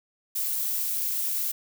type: noise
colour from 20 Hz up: violet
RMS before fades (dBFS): -28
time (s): 0.35-1.52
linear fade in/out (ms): 10
effects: none